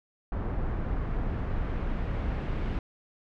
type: noise with low-pass filter sweep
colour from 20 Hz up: brown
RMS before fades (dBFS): -30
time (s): 0.32-2.79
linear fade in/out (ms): 2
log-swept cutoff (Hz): 1400 to 2700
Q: 0.95
effects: none